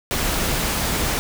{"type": "noise", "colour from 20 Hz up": "pink", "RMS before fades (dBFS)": -22, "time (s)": [0.11, 1.19], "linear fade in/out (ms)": 0, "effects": []}